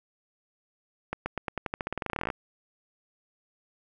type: accelerating click train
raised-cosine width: 0.5 ms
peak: -15 dBFS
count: 23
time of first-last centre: 1.13-2.302 s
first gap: 130 ms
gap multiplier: 0.9
effects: none